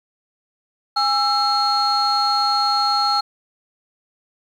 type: tone cluster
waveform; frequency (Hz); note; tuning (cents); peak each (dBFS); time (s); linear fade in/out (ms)
sine; 821 / 1332 / 4280; G#5 / E6 / C8; -20 / +18 / +38; -19; 0.96-3.21; 10
effects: tanh soft clip ceiling -10 dBFS + 8-bit

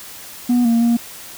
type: tone with pitch steps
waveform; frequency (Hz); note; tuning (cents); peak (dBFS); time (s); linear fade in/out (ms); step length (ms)
sine; 244.1 / 231.9 / 235; B3 / A#3 / A#3; -20 / -9 / +14; -9; 0.49-0.97; 10; 160
effects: tanh soft clip ceiling -11 dBFS + white hiss -36 dBFS RMS until 1.37 s

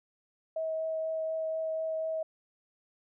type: tone with vibrato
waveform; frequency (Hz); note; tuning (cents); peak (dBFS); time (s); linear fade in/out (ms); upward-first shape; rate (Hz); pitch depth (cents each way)
sine; 640; D#5; +49; -30; 0.56-2.23; 5; triangle; 4.1; 9
effects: none

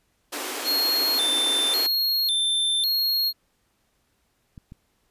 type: high-pass noise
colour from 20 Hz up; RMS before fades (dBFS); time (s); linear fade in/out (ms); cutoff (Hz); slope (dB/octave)
pink; -31; 0.32-1.87; 10; 260; 96
type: tone with vibrato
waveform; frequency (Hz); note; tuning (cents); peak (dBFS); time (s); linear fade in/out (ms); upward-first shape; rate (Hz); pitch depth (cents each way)
square; 3904; B7; -21; -21; 0.64-3.33; 50; square; 0.91; 160
type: clicks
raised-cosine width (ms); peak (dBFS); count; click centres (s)
5; -29 / -29; 2; 4.578 / 4.721
effects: pink hiss -69 dBFS RMS until 5.1 s + resampled to 32000 Hz

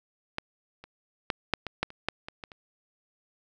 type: clicks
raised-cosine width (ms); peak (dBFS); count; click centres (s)
0.3; -14 / -29 / -10 / -7 / -18 / -10 / -29 / -10 / -22 / -23 / -30; 11; 0.384 / 0.84 / 1.302 / 1.537 / 1.667 / 1.83 / 1.904 / 2.086 / 2.285 / 2.438 / 2.518
effects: none

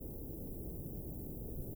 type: band-stop noise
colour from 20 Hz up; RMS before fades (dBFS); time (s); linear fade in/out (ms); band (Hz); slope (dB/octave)
pink; -44; 0-1.75; 20; 460 to 15000; 24
effects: none

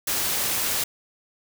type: noise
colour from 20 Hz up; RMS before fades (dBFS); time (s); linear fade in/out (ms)
white; -25; 0.07-0.84; 5
effects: none

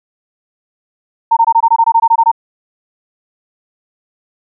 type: tone bursts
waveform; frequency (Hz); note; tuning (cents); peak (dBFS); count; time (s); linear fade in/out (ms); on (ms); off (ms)
sine; 915; A#5; -32; -5; 13; 1.31-2.316; 10; 58; 21
effects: none

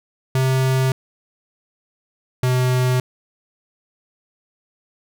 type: tone pair in turn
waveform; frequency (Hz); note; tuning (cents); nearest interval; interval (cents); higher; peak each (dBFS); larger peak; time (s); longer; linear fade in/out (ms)
square; 131.3 / 126.97; C3 / B2; +6 / +48; minor second; 58; first; -16; neither; 0.35-0.92 / 2.43-3; neither; 2
effects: none

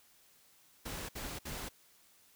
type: noise bursts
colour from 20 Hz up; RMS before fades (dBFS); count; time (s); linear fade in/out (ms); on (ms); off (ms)
pink; -42; 3; 0.85-1.69; 10; 240; 60
effects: white hiss -65 dBFS RMS until 2.35 s

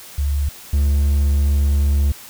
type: tone pair in turn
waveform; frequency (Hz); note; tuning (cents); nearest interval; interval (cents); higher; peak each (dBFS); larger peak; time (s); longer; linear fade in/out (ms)
sine / triangle; 71.2 / 71.2; C#2 / C#2; +47 / +47; unison; 0; neither; -16 / -11; second; 0.18-0.49 / 0.73-2.12; second; 5
effects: white hiss -39 dBFS RMS until 2.29 s

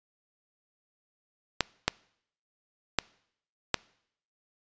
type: clicks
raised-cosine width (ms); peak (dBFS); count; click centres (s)
0.2; -5; 4; 1.607 / 1.88 / 2.987 / 3.743
effects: noise-tail reverb RT60 0.7 s tail -24 dB re dry + resampled to 16000 Hz

